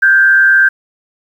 sine tone with frequency modulation, 1568 Hz, G6, in tune, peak -5 dBFS, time 0.02-0.69 s, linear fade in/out 10 ms, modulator 116 Hz, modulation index 0.53, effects 7-bit

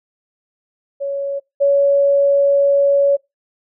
sine tone pair in turn, 558 / 561.6 Hz, C#5 / C#5, +11 / +22 cents, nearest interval unison, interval 11 cents, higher second, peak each -19 / -10 dBFS, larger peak second, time 1-1.4 / 1.6-3.17 s, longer second, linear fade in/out 20 ms, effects noise-tail reverb RT60 0.2 s tail -24 dB re dry

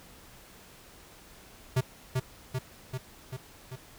square tone with echo, 129.2 Hz, C3, 21 cents flat, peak -23 dBFS, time 1.76-1.81 s, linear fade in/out 10 ms, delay 390 ms, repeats 5, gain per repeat -3 dB, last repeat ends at 3.76 s, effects pink hiss -53 dBFS RMS until 3.98 s

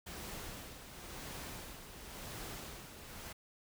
pink noise with tremolo, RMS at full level -45 dBFS, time 0.06-3.33 s, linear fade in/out 10 ms, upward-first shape sine, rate 0.95 Hz, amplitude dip 55%, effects none

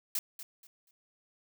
blue noise with echo, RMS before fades -32 dBFS, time 0.15-0.19 s, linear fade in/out 2 ms, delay 240 ms, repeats 3, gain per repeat -12 dB, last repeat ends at 0.91 s, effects none

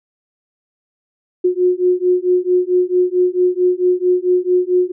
sine beating tone pair, 359.7 / 364.2 Hz, F#4 / F#4, -49 / -27 cents, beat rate 4.5 Hz, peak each -15 dBFS, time 1.44-4.92 s, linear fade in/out 10 ms, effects none

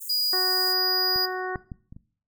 white high-pass noise, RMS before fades -37 dBFS, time 0-0.74 s, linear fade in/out 20 ms, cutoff 7100 Hz, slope 48 dB/octave
square tone, 4900 Hz, D#8, 27 cents flat, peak -23 dBFS, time 0.09-1.26 s, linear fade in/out 10 ms
harmonic tone, 370 Hz, F#4, in tune, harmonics 1 / 2 / 3 / 4 / 5, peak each -30 / -33 / -35 / -36 / -37 dBFS, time 0.33-1.56 s, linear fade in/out 2 ms
clicks, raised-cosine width 5 ms, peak -29 / -23 / -23 / -30 / -31 dBFS, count 5, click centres 1.16 / 1.558 / 1.718 / 1.925 / 1.965 s
effects noise-tail reverb RT60 0.5 s tail -19 dB re dry

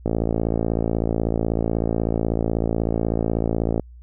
click train, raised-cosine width 2 ms, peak -8 dBFS, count 211, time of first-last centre 0.06-3.797 s, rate 56.2 Hz, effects added 60 Hz sine -40 dBFS peak until 4.02 s

